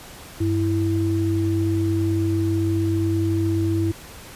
sine tone pair together, 97.99 / 329.6 Hz, G2 / E4, 0 / 0 cents, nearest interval octave + major sixth, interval 2100 cents, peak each -21 dBFS, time 0.4-3.92 s, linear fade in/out 10 ms, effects pink hiss -41 dBFS RMS until 4.35 s + resampled to 32000 Hz

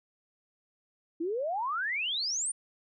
sine exponential sweep, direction up, 313.6 to 9410 Hz, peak -29 dBFS, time 1.2-2.52 s, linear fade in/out 10 ms, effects none

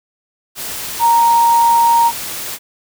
sine tone in noise, 932.3 Hz, A#5, in tune, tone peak -8 dBFS, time 0.99-2.12 s, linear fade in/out 50 ms, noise white, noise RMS -25 dBFS, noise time 0.55-2.59 s, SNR +14 dB, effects none

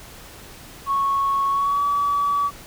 sine tone with pitch glide, 1104 to 1143.6 Hz, C#6 to D6, -7 to -46 cents, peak -17 dBFS, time 0.86-2.51 s, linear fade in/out 50 ms, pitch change +61 cents, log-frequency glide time 1.49-1.83 s, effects tanh soft clip ceiling -13 dBFS + pink hiss -42 dBFS RMS until 2.66 s

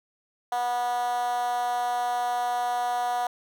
10% pulse tone with high-pass filter, 243.6 Hz, B3, 24 cents flat, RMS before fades -27 dBFS, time 0.52-3.27 s, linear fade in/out 2 ms, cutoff 770 Hz, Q 7.2, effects none

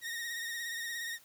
sawtooth tone with vibrato, 1864.7 Hz, A#6, in tune, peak -33 dBFS, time 0.01-1.19 s, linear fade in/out 50 ms, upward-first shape sine, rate 17 Hz, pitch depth 42 cents each way, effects white hiss -61 dBFS RMS until 1.24 s

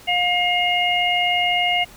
harmonic tone, 712 Hz, F5, 33 cents sharp, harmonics 1 / 3 / 4, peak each -21 / -21 / -21 dBFS, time 0.07-1.85 s, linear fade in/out 20 ms, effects pink hiss -45 dBFS RMS until 1.96 s

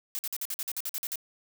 blue noise bursts, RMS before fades -33 dBFS, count 12, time 0.15-1.157 s, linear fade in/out 0 ms, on 39 ms, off 49 ms, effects none

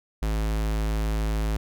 square tone, 53.6 Hz, A1, 45 cents flat, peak -24 dBFS, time 0.22-1.57 s, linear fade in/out 5 ms, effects none

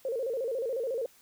sine tone with vibrato, 493.9 Hz, B4, in tune, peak -29 dBFS, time 0.05-1.06 s, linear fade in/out 2 ms, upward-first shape square, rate 14 Hz, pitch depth 130 cents each way, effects white hiss -60 dBFS RMS until 1.21 s

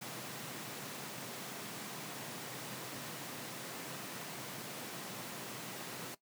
pink high-pass noise, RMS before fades -45 dBFS, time 0.01-6.15 s, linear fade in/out 10 ms, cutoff 120 Hz, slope 48 dB/octave, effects noise-tail reverb RT60 0.1 s tail -17 dB re dry

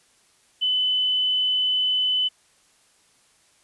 sine tone, 3014 Hz, F#7, 31 cents sharp, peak -19 dBFS, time 0.61-2.29 s, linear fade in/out 20 ms, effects white hiss -60 dBFS RMS until 3.63 s + resampled to 24000 Hz

